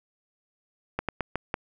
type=slowing click train; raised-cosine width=0.5 ms; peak=-12 dBFS; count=5; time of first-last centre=0.99-1.541 s; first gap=97 ms; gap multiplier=1.24; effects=none